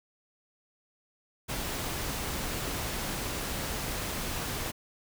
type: noise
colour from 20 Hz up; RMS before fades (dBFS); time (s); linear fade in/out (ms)
pink; -34; 1.48-4.72; 20
effects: none